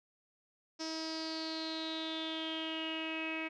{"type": "tone with low-pass filter sweep", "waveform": "sawtooth", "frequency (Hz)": 320, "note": "D#4", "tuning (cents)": 49, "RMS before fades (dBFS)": -39, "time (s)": [0.79, 3.49], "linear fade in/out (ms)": 20, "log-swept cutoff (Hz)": [5400, 2400], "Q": 9.5, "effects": []}